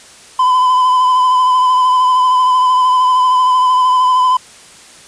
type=tone with vibrato; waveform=triangle; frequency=1012 Hz; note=B5; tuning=42 cents sharp; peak=-6 dBFS; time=0.39-4.37 s; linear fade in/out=5 ms; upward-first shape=sine; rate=13 Hz; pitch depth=26 cents each way; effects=white hiss -39 dBFS RMS until 5.07 s + resampled to 22050 Hz